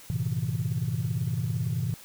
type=tone cluster; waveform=sine; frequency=96.7 / 114.4 / 132.3 / 162.9 Hz; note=G2 / A#2 / C3 / E3; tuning=-23 / -32 / +20 / -20 cents; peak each=-34 / -29 / -30 / -31 dBFS; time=0.1-1.94 s; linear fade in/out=0 ms; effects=tanh soft clip ceiling -19 dBFS + white hiss -49 dBFS RMS until 2.04 s